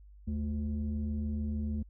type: tone pair together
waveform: sine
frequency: 76.7 / 217.1 Hz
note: D#2 / A3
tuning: -24 / -23 cents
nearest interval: octave + tritone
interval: 1801 cents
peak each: -31 / -33 dBFS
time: 0.27-1.83 s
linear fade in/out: 10 ms
effects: tanh soft clip ceiling -27 dBFS + added 50 Hz sine -51 dBFS peak until 1.89 s

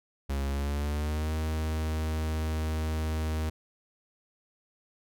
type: tone with pitch glide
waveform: 45% pulse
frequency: 69.2 to 78.58 Hz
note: C#2 to D#2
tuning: -2 to +18 cents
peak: -28 dBFS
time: 0.29-3.5 s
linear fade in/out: 10 ms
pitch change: +220 cents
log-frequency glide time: 0.48-1.33 s
effects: none

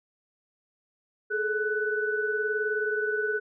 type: tone cluster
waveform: sine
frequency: 422.1 / 441.1 / 1491 Hz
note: G#4 / A4 / F#6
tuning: +28 / +4 / +13 cents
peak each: -29 / -34 / -28 dBFS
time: 1.3-3.4 s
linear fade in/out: 20 ms
effects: none

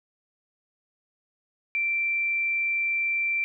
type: tone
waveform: sine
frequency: 2349 Hz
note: D7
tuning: in tune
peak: -23 dBFS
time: 1.75-3.44 s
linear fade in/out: 0 ms
effects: none

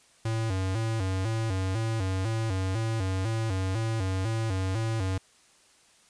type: tone with vibrato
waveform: square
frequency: 103 Hz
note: G#2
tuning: 14 cents flat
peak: -27 dBFS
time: 0.25-5.18 s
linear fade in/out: 5 ms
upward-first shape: square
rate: 2 Hz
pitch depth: 150 cents each way
effects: white hiss -60 dBFS RMS until 6.09 s + resampled to 22050 Hz

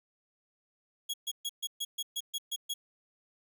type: tone bursts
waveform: sawtooth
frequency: 3322 Hz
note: G#7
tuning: in tune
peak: -29 dBFS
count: 10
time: 1.09-2.74 s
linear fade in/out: 10 ms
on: 48 ms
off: 130 ms
effects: none

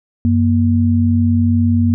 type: tone pair together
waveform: sine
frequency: 93.96 / 236.5 Hz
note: F#2 / A#3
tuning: +27 / +25 cents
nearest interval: octave + major third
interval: 1598 cents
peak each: -13 dBFS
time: 0.25-1.94 s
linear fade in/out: 0 ms
effects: none

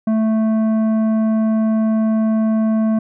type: tone with tanh clipping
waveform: sine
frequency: 220 Hz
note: A3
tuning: in tune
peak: -15 dBFS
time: 0.07-2.99 s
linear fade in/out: 5 ms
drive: 10 dB
effects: none

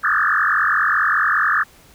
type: tone with frequency modulation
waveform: sine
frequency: 1480 Hz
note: F#6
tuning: in tune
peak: -14 dBFS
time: 0.03-1.64 s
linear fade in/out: 20 ms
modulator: 44.8 Hz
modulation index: 6.8
effects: pink hiss -49 dBFS RMS until 1.94 s

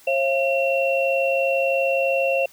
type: tone cluster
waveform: sine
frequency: 539 / 682 / 2726 Hz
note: C#5 / F5 / F7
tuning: -49 / -41 / -43 cents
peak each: -20 / -25 / -24 dBFS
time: 0.07-2.46 s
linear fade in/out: 5 ms
effects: white hiss -51 dBFS RMS until 2.52 s

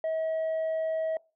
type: tone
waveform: sine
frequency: 641 Hz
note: E5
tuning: 49 cents flat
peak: -24 dBFS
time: 0.04-1.17 s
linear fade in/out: 2 ms
effects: noise-tail reverb RT60 0.3 s tail -23 dB re dry + tanh soft clip ceiling -26 dBFS

